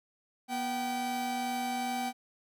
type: tone pair together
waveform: 45% pulse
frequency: 243 / 771.5 Hz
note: B3 / G5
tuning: -28 / -28 cents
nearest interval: octave + minor sixth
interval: 2000 cents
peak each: -36 / -33 dBFS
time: 0.48-2.13 s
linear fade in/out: 50 ms
effects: none

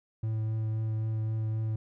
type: tone with vibrato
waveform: triangle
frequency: 110 Hz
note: A2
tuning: in tune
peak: -26 dBFS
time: 0.23-1.76 s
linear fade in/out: 5 ms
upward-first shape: triangle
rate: 3.8 Hz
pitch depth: 13 cents each way
effects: none

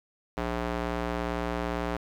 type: tone with band-pass filter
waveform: square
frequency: 58.9 Hz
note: A#1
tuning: 19 cents sharp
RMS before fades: -31 dBFS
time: 0.37-1.97 s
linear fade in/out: 5 ms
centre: 820 Hz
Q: 0.55
effects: 9-bit

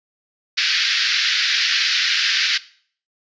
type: band-pass noise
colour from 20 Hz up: white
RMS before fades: -19 dBFS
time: 0.57-2.58 s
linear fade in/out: 10 ms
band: 1500 to 5200 Hz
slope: 48 dB/octave
effects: noise-tail reverb RT60 0.5 s tail -18 dB re dry + resampled to 16000 Hz

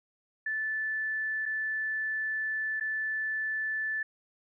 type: tone with dropouts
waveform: sine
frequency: 1750 Hz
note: A6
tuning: 10 cents flat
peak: -29 dBFS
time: 0.46-4.03 s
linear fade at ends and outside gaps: 5 ms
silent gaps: 1.456-1.46 / 2.799-2.808 s
effects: none

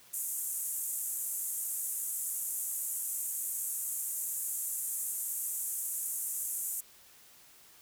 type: band-pass noise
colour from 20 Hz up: white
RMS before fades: -36 dBFS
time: 0.13-6.81 s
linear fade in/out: 10 ms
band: 7100 to 14000 Hz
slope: 48 dB/octave
effects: white hiss -58 dBFS RMS until 7.81 s

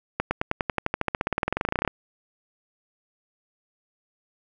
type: accelerating click train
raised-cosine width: 0.5 ms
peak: -8 dBFS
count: 29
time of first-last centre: 0.2-1.877 s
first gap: 110 ms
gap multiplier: 0.95
effects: none

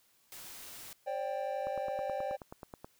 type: noise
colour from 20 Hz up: white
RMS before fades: -48 dBFS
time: 0.32-0.93 s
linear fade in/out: 0 ms
type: chord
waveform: triangle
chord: C suspended second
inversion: none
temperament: equal with one note detuned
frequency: 536.1 / 587.3 / 784 Hz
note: C5 / D5 / G5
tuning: +42 / 0 / 0 cents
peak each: -36 dBFS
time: 1.06-2.37 s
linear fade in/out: 20 ms
type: click train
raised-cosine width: 1 ms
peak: -30 dBFS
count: 12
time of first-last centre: 1.67-2.845 s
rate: 9.36 Hz
effects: white hiss -69 dBFS RMS until 2.99 s

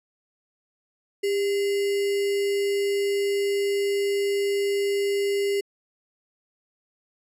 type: tone with sample-and-hold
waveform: sine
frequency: 400 Hz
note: G4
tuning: 35 cents sharp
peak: -21 dBFS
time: 1.23-5.61 s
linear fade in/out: 10 ms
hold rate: 2450 Hz
effects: low-pass 12000 Hz 12 dB/octave

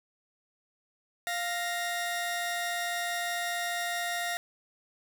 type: tone pair together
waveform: sawtooth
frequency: 698.5 / 1864.7 Hz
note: F5 / A#6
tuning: 0 / 0 cents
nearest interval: octave + perfect fourth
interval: 1700 cents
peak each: -29 / -30 dBFS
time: 1.27-4.37 s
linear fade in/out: 0 ms
effects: none

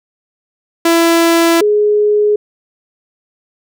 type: tone pair in turn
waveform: sawtooth / sine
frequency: 334.4 / 418.3 Hz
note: E4 / G#4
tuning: +25 / +12 cents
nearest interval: major third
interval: 387 cents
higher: second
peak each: -4 / -8 dBFS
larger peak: first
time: 0.85-1.61 / 1.61-2.36 s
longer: first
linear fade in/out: 5 ms
effects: none

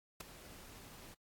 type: noise with ADSR envelope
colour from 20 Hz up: pink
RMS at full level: -41 dBFS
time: 0.2-1.15 s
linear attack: 7 ms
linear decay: 9 ms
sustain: -14 dB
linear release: 22 ms
effects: AAC 64 kbps

